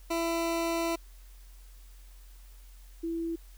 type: tone pair in turn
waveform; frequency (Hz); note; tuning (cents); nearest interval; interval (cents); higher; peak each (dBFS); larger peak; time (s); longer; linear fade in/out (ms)
20% pulse / sine; 334 / 332.2; E4 / E4; +23 / +13; unison; 10; first; -23 / -30; first; 0.1-0.96 / 3.03-3.36; first; 10
effects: added 44 Hz sine -48 dBFS peak until 3.57 s + white hiss -61 dBFS RMS until 3.57 s